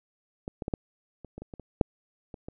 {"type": "clicks", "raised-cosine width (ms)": 2, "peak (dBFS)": [-21, -20, -18, -14, -29, -27, -27, -27, -29, -6, -27, -25], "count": 12, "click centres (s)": [0.479, 0.622, 0.681, 0.738, 1.247, 1.38, 1.42, 1.538, 1.597, 1.812, 2.342, 2.485], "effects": []}